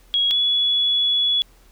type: tone pair in turn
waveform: sine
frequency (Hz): 3314 / 3393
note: G#7 / G#7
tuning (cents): -4 / +36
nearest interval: unison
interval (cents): 40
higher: second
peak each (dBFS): -16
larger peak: neither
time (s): 0.14-0.31 / 0.31-1.42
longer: second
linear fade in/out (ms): 0
effects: added 41 Hz sine -50 dBFS peak until 1.71 s + pink hiss -56 dBFS RMS until 1.71 s